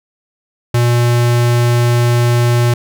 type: tone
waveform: square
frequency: 120 Hz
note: B2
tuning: 49 cents flat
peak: -10 dBFS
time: 0.74-2.74 s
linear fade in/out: 5 ms
effects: none